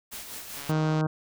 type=noise with tremolo; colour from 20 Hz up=white; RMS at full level=-38 dBFS; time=0.11-0.72 s; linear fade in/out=20 ms; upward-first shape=sine; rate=5.1 Hz; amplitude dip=45%
type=click train; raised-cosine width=0.2 ms; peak=-23 dBFS; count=63; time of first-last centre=0.57-1.01 s; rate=141 Hz
type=harmonic tone; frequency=155.8 Hz; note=D#3; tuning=3 cents sharp; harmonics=1 / 2 / 3 / 4 / 5 / 6 / 7 / 8 / 9 / 10; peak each=-24 / -30 / -34 / -36 / -38 / -40 / -41 / -42 / -43 / -44 dBFS; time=0.69-1.07 s; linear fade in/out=5 ms
effects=none